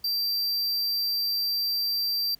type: tone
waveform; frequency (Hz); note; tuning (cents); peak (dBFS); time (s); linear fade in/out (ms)
square; 4699; D8; 0; -25; 0.04-2.35; 5
effects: pink hiss -60 dBFS RMS until 2.39 s